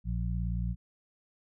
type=harmonic tone; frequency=58.27 Hz; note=A#1; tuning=in tune; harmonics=1 / 2 / 3; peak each=-31 / -35 / -36 dBFS; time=0.04-0.76 s; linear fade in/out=50 ms; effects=none